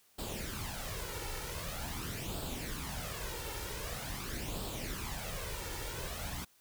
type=noise with flanger; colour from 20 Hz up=pink; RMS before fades=-40 dBFS; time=0.18-6.45 s; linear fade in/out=10 ms; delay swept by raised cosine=0.24 to 2.24 ms; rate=0.45 Hz; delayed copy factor=+0.6; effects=white hiss -67 dBFS RMS until 6.6 s